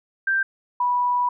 sine tone pair in turn, 1573 / 980.9 Hz, G6 / B5, +6 / -12 cents, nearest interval minor sixth, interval 818 cents, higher first, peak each -18 dBFS, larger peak neither, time 0.27-0.43 / 0.8-1.29 s, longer second, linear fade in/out 5 ms, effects none

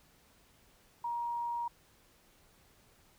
sine tone, 946 Hz, A#5, 25 cents sharp, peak -33 dBFS, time 1.04-1.68 s, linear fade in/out 5 ms, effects pink hiss -65 dBFS RMS until 3.18 s

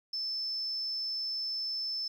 sine tone, 5274 Hz, E8, in tune, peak -32 dBFS, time 0.13-2.08 s, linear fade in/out 5 ms, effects 10-bit

